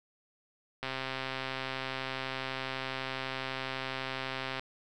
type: click train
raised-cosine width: 0.3 ms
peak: -19 dBFS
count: 498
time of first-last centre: 0.83-4.595 s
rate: 132 Hz
effects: none